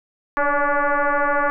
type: tone with frequency modulation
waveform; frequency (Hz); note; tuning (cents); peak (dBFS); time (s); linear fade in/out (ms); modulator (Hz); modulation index
sine; 293.7; D4; 0; -16; 0.37-1.5; 0; 287; 5
effects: none